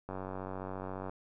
click train, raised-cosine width 1 ms, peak -26 dBFS, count 96, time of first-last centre 0.09-1.095 s, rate 94.5 Hz, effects none

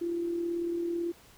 sine tone with amplitude modulation, 341.8 Hz, F4, 37 cents flat, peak -27 dBFS, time 0.01-1.12 s, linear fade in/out 10 ms, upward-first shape sine, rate 38.1 Hz, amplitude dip 40%, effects pink hiss -57 dBFS RMS until 1.37 s

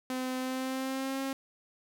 sawtooth tone with pitch glide, 256.8 to 269.6 Hz, C4 to C#4, -32 to -48 cents, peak -28 dBFS, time 0.1-1.33 s, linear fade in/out 2 ms, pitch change +84 cents, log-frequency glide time 0.37-1.21 s, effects none

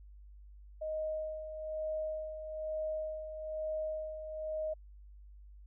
sine tone with tremolo, 624 Hz, D#5, 5 cents sharp, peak -33 dBFS, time 0.81-4.74 s, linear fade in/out 10 ms, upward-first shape sine, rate 1.1 Hz, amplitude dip 60%, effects added 50 Hz sine -51 dBFS peak until 5.66 s

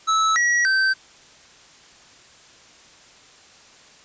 square tone with pitch steps, 1305 / 1919 / 1549 Hz, E6 / A#6 / G6, -18 / +50 / -21 cents, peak -17 dBFS, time 0.07-0.94 s, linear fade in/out 20 ms, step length 290 ms, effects white hiss -49 dBFS RMS until 4.04 s + resampled to 16000 Hz

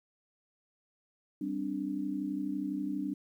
sine chord, G suspended fourth, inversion none, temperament equal, 196 / 261.6 / 293.7 Hz, G3 / C4 / D4, 0 / 0 / 0 cents, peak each -38 / -38 / -34 dBFS, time 1.41-3.14 s, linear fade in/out 5 ms, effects 11-bit

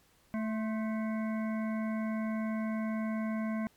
harmonic tone with a mistuned harmonic, 219.8 Hz, A3, 2 cents flat, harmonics 1 / 3 / 5 / 7 / 9 / 10, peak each -31 / -41 / -45 / -48 / -50 / -51 dBFS, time 0.34-3.67 s, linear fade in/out 0 ms, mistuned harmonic 5, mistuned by -53 cents, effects pink hiss -66 dBFS RMS until 3.76 s + MP3 96 kbps

